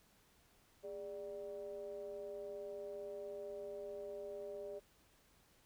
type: ring-modulated tone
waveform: triangle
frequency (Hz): 90.2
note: F#2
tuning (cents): -44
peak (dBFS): -39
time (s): 0.83-4.8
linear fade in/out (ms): 20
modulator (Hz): 499
effects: pink hiss -70 dBFS RMS until 5.65 s